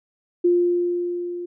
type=tone with level ramp; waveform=sine; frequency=350.9 Hz; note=F4; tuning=8 cents sharp; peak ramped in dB=-13 to -28 dBFS; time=0.44-1.46 s; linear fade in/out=10 ms; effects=none